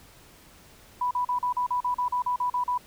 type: tone bursts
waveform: sine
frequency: 987.8 Hz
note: B5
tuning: in tune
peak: -23 dBFS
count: 13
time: 1.01-2.778 s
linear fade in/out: 5 ms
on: 100 ms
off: 39 ms
effects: pink hiss -53 dBFS RMS until 2.86 s